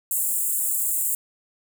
pink high-pass noise, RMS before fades -24 dBFS, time 0.11-1.15 s, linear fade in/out 2 ms, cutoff 7300 Hz, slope 96 dB/octave, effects none

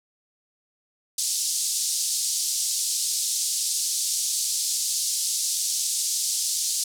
white band-pass noise, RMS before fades -26 dBFS, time 1.18-6.84 s, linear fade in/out 5 ms, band 4400 to 9400 Hz, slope 24 dB/octave, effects none

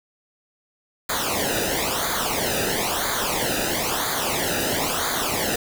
pink noise with flanger, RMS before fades -24 dBFS, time 1.09-5.56 s, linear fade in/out 5 ms, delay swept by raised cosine 0.36 to 0.93 ms, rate 1 Hz, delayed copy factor -0.8, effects none

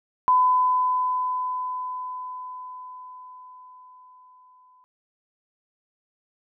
sine tone with exponential decay, 1007 Hz, B5, 33 cents sharp, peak -14 dBFS, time 0.28-4.84 s, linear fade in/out 0 ms, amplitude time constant 990 ms, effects none

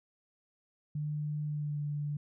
sine tone with pitch glide, 149.7 to 146.79 Hz, D3 to D3, +33 to 0 cents, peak -32 dBFS, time 0.95-2.17 s, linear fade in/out 5 ms, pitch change -33 cents, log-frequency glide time 1.46-1.8 s, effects none

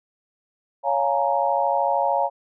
sine chord, Bb minor seventh, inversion first, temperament just, 559.4 / 699.2 / 839.1 / 932.3 Hz, Db5 / F5 / Ab5 / Bb5, +16 / +2 / +18 / 0 cents, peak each -24 dBFS, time 0.83-2.3 s, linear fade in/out 50 ms, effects none

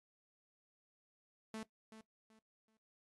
sawtooth tone with echo, 220 Hz, A3, in tune, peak -39 dBFS, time 1.54-1.63 s, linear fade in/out 2 ms, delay 380 ms, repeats 3, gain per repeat -11 dB, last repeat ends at 2.77 s, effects noise-tail reverb RT60 0.1 s tail -17 dB re dry + AAC 32 kbps

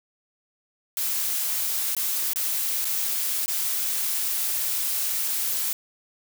blue noise with dropouts, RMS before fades -26 dBFS, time 0.97-5.73 s, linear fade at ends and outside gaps 1 ms, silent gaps 1.95-1.966 / 2.334-2.359 / 2.846-2.852 / 3.46-3.48 s, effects none

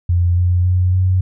sine tone with pitch steps, 87.5 / 89.18 / 90.9 / 92.65 Hz, F2 / F2 / F#2 / F#2, +4 / +37 / -30 / +3 cents, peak -11 dBFS, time 0.09-1.21 s, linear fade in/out 5 ms, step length 280 ms, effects none

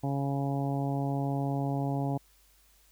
harmonic tone, 139 Hz, C#3, 5 cents sharp, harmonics 1 / 2 / 3 / 4 / 5 / 6 / 7, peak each -30 / -33 / -41 / -41 / -38 / -40 / -49 dBFS, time 0.03-2.18 s, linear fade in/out 10 ms, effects added 50 Hz sine -64 dBFS peak until 2.91 s + white hiss -64 dBFS RMS until 2.91 s

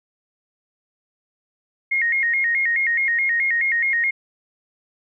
sine tone with vibrato, 2000 Hz, B6, 21 cents sharp, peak -17 dBFS, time 1.91-4.11 s, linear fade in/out 10 ms, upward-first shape square, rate 4.7 Hz, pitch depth 120 cents each way, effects none

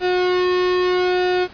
sawtooth tone with flanger, 362.8 Hz, F#4, 34 cents flat, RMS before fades -18 dBFS, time 0-1.48 s, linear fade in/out 50 ms, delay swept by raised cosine 0.94 to 1.45 ms, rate 0.79 Hz, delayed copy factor -0.7, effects pink hiss -42 dBFS RMS until 1.53 s + resampled to 11025 Hz

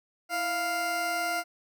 20% pulse tone pair together, 329.3 / 698.5 Hz, E4 / F5, -2 / 0 cents, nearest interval octave + minor second, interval 1302 cents, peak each -34 / -23 dBFS, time 0.29-1.44 s, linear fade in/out 50 ms, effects none

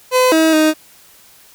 30% pulse tone with pitch steps, 508 / 320 / 311.3 Hz, B4 / D#4 / D#4, +49 / +49 / +1 cents, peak -7 dBFS, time 0.11-0.74 s, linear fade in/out 50 ms, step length 210 ms, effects white hiss -46 dBFS RMS until 1.54 s

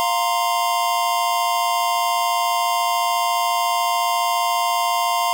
square chord, F suspended fourth, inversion none, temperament equal, 698.5 / 932.3 / 1046.5 Hz, F5 / Bb5 / C6, 0 / 0 / 0 cents, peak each -23 dBFS, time 0-5.33 s, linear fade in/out 0 ms, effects none

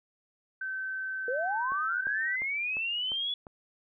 sine tone with pitch glide, 1539 to 1547.9 Hz, G6 to G6, -32 to -22 cents, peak -32 dBFS, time 0.61-2.36 s, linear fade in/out 5 ms, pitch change +10 cents, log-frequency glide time 1.37-2.23 s
sine linear sweep, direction up, 466.3 to 3427 Hz, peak -29 dBFS, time 1.28-3.34 s, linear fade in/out 2 ms
click train, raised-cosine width 1 ms, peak -31 dBFS, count 6, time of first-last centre 1.72-3.468 s, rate 2.86 Hz
effects none

